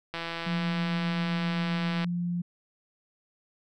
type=click train; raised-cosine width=0.3 ms; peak=-18 dBFS; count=319; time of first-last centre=0.14-2.044 s; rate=167 Hz
type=tone; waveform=sine; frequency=174.61 Hz; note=F3; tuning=in tune; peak=-27 dBFS; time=0.46-2.42 s; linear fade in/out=10 ms
effects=none